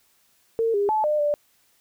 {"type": "tone with pitch steps", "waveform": "sine", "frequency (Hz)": [454.8, 404.9, 864, 602, 588], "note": ["A#4", "G#4", "A5", "D5", "D5"], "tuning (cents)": [-43, -44, -32, 43, 2], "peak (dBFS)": -19, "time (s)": [0.59, 1.34], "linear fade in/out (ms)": 0, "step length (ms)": 150, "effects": ["white hiss -63 dBFS RMS until 1.8 s"]}